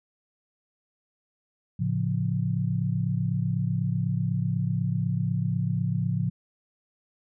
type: chord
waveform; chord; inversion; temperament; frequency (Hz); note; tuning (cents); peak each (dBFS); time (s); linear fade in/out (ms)
sine; A augmented; none; equal with one note detuned; 110.51 / 138.59 / 174.61; A2 / C#3 / E#3; +8 / 0 / 0; -28; 1.79-6.3; 10
effects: none